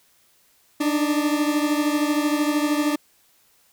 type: beating tone pair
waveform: 40% pulse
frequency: 293.7 / 306.7 Hz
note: D4 / D#4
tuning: 0 / -25 cents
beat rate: 13 Hz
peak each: -20 / -24 dBFS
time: 0.8-2.96 s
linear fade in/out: 10 ms
effects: white hiss -60 dBFS RMS until 3.72 s